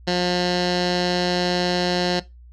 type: tone with low-pass filter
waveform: 15% pulse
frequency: 178.3 Hz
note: F3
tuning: 36 cents sharp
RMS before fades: -21 dBFS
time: 0.07-2.2 s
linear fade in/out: 10 ms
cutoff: 4600 Hz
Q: 3.9
effects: noise-tail reverb RT60 0.2 s tail -18 dB re dry + added 60 Hz sine -42 dBFS peak until 2.52 s